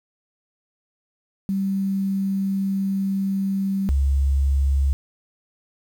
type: tone pair in turn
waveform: sine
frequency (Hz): 194.7 / 68.84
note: G3 / C#2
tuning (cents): -12 / -11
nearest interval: octave + tritone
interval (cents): 1799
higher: first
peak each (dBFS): -20 / -16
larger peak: second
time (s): 1.49-3.89 / 3.89-4.93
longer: first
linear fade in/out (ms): 0
effects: 8-bit